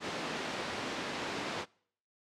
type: band-pass noise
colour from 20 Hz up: pink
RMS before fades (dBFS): -38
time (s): 0-1.66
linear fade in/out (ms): 50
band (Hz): 220 to 4300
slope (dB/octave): 12
effects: noise-tail reverb RT60 0.6 s tail -25 dB re dry + low-pass 9000 Hz 12 dB/octave